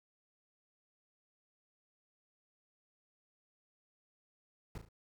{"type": "noise with echo", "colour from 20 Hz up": "brown", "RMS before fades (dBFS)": -43, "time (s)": [4.75, 4.78], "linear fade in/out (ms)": 2, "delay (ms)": 36, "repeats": 3, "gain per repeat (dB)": -7, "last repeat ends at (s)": 4.888, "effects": []}